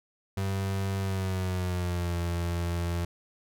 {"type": "tone with pitch glide", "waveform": "35% pulse", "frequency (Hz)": [97, 85.92], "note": ["G2", "F2"], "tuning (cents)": [-18, -28], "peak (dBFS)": -26, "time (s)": [0.37, 3.05], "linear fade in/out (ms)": 5, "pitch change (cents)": -210, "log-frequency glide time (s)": [1, 2.17], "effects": []}